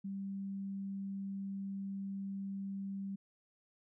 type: tone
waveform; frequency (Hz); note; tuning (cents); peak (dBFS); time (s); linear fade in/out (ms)
sine; 196; G3; 0; -38; 0.04-3.16; 10
effects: none